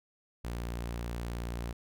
sawtooth tone, 58.7 Hz, A#1, 13 cents sharp, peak -31 dBFS, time 0.44-1.73 s, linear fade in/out 10 ms, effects none

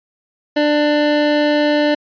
square tone pair together, 296.5 / 593 Hz, D4 / D5, +17 / +17 cents, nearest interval octave, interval 1200 cents, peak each -16 dBFS, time 0.56-1.95 s, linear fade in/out 10 ms, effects resampled to 11025 Hz

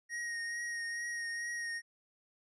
square tone with vibrato, 1873 Hz, A#6, 8 cents sharp, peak -37 dBFS, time 0.09-1.82 s, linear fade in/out 50 ms, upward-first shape triangle, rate 2.3 Hz, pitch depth 23 cents each way, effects resampled to 22050 Hz

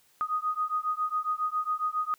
sine beating tone pair, 1241 / 1248.3 Hz, D#6 / D#6, -5 / +5 cents, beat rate 7.3 Hz, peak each -30 dBFS, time 0.21-2.14 s, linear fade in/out 0 ms, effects white hiss -64 dBFS RMS until 2.18 s

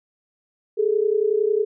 sine tone pair together, 409 / 440 Hz, G#4 / A4, -26 / 0 cents, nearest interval minor second, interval 126 cents, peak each -20 dBFS, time 0.77-1.65 s, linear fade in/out 20 ms, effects none

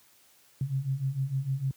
sine beating tone pair, 130.81 / 137.41 Hz, C3 / C#3, 0 / -15 cents, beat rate 6.6 Hz, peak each -32 / -29 dBFS, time 0.61-1.71 s, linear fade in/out 2 ms, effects white hiss -61 dBFS RMS until 1.76 s + high-pass 60 Hz 12 dB/octave

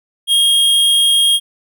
square tone, 3251 Hz, G#7, 38 cents flat, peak -10 dBFS, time 0.27-1.4 s, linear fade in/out 50 ms, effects none

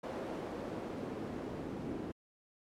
pink noise with band-pass filter sweep, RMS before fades -41 dBFS, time 0.03-2.12 s, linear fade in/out 10 ms, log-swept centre 470 to 260 Hz, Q 1.2, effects MP3 96 kbps

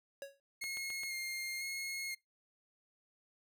square tone with exponential decay, 554.4 Hz, C#5, in tune, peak -40 dBFS, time 0.22-0.4 s, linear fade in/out 1 ms, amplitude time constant 38 ms
sawtooth tone with vibrato, 2142 Hz, C7, 40 cents sharp, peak -35 dBFS, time 0.61-2.15 s, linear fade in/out 10 ms, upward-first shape square, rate 1 Hz, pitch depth 16 cents each way
click train, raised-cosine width 0.3 ms, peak -34 dBFS, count 4, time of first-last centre 0.64-1.034 s, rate 7.61 Hz
effects noise-tail reverb RT60 0.2 s tail -25 dB re dry

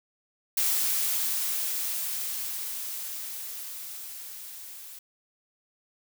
blue noise with level ramp, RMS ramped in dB -25 to -44 dBFS, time 0.57-4.99 s, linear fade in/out 5 ms, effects none

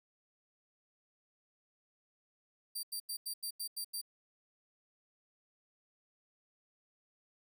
15% pulse tone bursts, 4699 Hz, D8, in tune, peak -31 dBFS, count 8, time 2.75-4.015 s, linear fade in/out 10 ms, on 82 ms, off 87 ms, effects none

